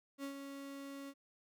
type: tone with ADSR envelope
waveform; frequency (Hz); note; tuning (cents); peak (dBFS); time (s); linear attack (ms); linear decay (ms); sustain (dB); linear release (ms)
35% pulse; 277.2; C#4; 0; -38; 0.18-1.14; 57; 93; -6; 53
effects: none